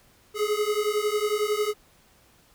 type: beating tone pair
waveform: square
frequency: 415.3 / 426.3 Hz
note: G#4 / G#4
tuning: 0 / +45 cents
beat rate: 11 Hz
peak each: -27 / -27 dBFS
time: 0.34-1.74 s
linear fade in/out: 50 ms
effects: pink hiss -59 dBFS RMS until 2.54 s